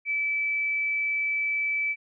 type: tone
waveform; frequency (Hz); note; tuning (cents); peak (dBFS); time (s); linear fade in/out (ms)
sine; 2309; D7; -30; -24; 0.05-1.96; 50
effects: none